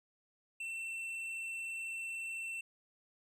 sine tone with hard clipping, 2691 Hz, E7, 35 cents sharp, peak -40 dBFS, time 0.6-2.61 s, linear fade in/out 5 ms, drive 6 dB, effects none

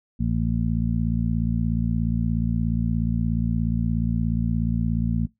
harmonic tone, 56.9 Hz, A#1, 41 cents flat, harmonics 1 / 2 / 3 / 4, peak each -26 / -26 / -26 / -26 dBFS, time 0.19-5.27 s, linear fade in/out 20 ms, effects noise-tail reverb RT60 0.2 s tail -25 dB re dry

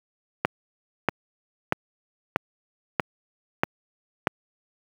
click train, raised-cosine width 0.5 ms, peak -4 dBFS, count 7, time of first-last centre 0.45-4.272 s, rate 1.57 Hz, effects high-pass 100 Hz 12 dB/octave + 7-bit

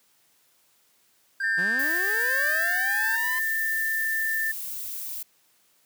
triangle tone with tremolo, 1590 Hz, G6, 24 cents sharp, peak -23 dBFS, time 1.4-3.16 s, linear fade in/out 5 ms, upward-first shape triangle, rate 1.2 Hz, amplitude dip 40%
sine tone with pitch glide, 1800 to 1783.4 Hz, A6 to A6, +39 to +23 cents, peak -24 dBFS, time 1.43-4.52 s, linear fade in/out 10 ms, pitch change -16 cents, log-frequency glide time 1.64-3.97 s
sawtooth linear sweep, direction up, 160 to 1036 Hz, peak -30 dBFS, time 1.57-3.4 s, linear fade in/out 20 ms
violet noise, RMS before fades -34 dBFS, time 1.79-5.23 s, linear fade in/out 5 ms
effects white hiss -64 dBFS RMS until 5.85 s + high-pass 100 Hz 12 dB/octave

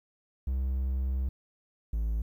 triangle tone pair in turn, 65.41 / 55 Hz, C2 / A1, 0 / 0 cents, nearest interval minor third, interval 300 cents, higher first, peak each -25 dBFS, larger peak neither, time 0.47-1.29 / 1.93-2.22 s, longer first, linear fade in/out 5 ms, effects 11-bit

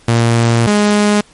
sawtooth tone pair in turn, 116.54 / 207.7 Hz, A#2 / G#3, 0 / 0 cents, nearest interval minor seventh, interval 1000 cents, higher second, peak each -5 dBFS, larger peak neither, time 0.08-0.67 / 0.67-1.21 s, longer first, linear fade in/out 5 ms, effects pink hiss -46 dBFS RMS until 1.33 s + MP3 48 kbps

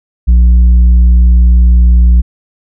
sine tone with tanh clipping, 59.8 Hz, A#1, 45 cents sharp, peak -3 dBFS, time 0.27-2.22 s, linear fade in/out 20 ms, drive 4 dB, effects none

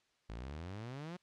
sawtooth exponential sweep, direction up, 51.91 to 185.1 Hz, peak -39 dBFS, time 0.29-1.17 s, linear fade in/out 10 ms, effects white hiss -75 dBFS RMS until 1.22 s + low-pass 5000 Hz 12 dB/octave

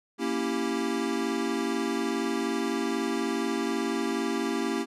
square chord, A# diminished seventh, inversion none, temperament equal, 233.1 / 277.2 / 329.6 / 392 Hz, A#3 / C#4 / E4 / G4, 0 / 0 / 0 / 0 cents, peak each -33 dBFS, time 0.18-4.86 s, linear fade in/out 50 ms, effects low-pass 9000 Hz 12 dB/octave

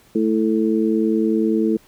harmonic tone, 110 Hz, A2, in tune, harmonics 2 / 3 / 4, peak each -19 / -19 / -22 dBFS, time 0.15-1.77 s, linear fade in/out 5 ms, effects pink hiss -53 dBFS RMS until 1.87 s

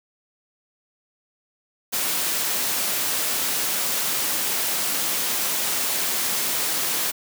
white high-pass noise, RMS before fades -24 dBFS, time 1.92-7.12 s, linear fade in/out 20 ms, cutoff 160 Hz, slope 12 dB/octave, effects none

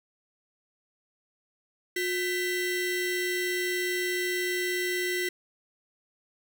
40% pulse ring-modulated tone, 1174.7 Hz, D6, in tune, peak -23 dBFS, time 1.96-5.29 s, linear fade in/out 5 ms, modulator 814 Hz, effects none

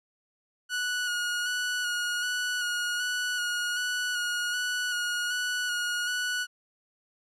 sawtooth tone with vibrato, 1459 Hz, F#6, 25 cents flat, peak -24 dBFS, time 0.69-6.47 s, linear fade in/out 50 ms, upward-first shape square, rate 1.3 Hz, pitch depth 20 cents each way, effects low-pass 10000 Hz 12 dB/octave

